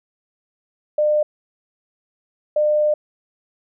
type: tone bursts at uneven times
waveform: sine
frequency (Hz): 602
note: D5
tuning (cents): +43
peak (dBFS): -14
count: 2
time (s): 0.98-1.23 / 2.56-2.94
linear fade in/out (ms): 5
effects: none